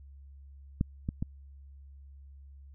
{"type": "clicks", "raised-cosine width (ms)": 5, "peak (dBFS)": [-14, -19, -19], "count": 3, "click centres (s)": [0.811, 1.089, 1.225], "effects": ["added 69 Hz sine -48 dBFS peak until 2.74 s"]}